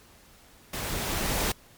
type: noise with level ramp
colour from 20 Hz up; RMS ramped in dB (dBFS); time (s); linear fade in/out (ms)
pink; -33 to -26; 0.73-1.52; 5
effects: pink hiss -55 dBFS RMS until 1.77 s + MP3 96 kbps